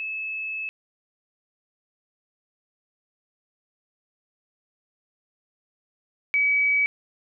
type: tone pair in turn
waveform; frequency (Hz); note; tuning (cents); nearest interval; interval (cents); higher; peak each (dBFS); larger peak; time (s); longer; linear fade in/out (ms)
sine; 2600 / 2278; E7 / C#7; -24 / +47; major second; 229; first; -28 / -18; second; 0-0.69 / 6.34-6.86; first; 0
effects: none